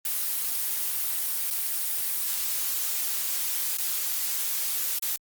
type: noise with dropouts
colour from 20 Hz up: blue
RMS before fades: -28 dBFS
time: 0.05-5.16 s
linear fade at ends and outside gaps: 1 ms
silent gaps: 1.503-1.509 / 3.771-3.784 / 4.987-5.024 s
effects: Opus 32 kbps